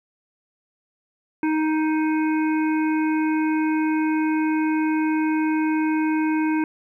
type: harmonic tone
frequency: 312.3 Hz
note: D#4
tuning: 7 cents sharp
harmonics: 1 / 3 / 5 / 7 / 8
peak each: -19 / -29 / -33 / -36 / -37 dBFS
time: 1.43-6.64 s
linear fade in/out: 2 ms
effects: 10-bit